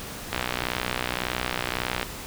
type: click train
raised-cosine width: 0.3 ms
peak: -9 dBFS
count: 106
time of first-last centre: 0.33-2.029 s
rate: 61.8 Hz
effects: pink hiss -37 dBFS RMS until 2.26 s